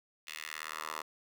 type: tone with high-pass filter sweep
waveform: 10% pulse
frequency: 77.78 Hz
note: D#2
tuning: in tune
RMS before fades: -42 dBFS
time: 0.27-1.02 s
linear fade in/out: 5 ms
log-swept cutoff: 2500 to 900 Hz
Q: 1.8
effects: none